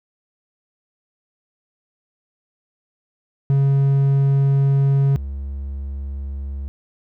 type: tone pair in turn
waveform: triangle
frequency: 138 / 69 Hz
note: C#3 / C#2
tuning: -7 / -7 cents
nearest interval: octave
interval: 1200 cents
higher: first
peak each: -11 / -23 dBFS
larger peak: first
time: 3.5-5.16 / 5.16-6.68 s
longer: first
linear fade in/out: 0 ms
effects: none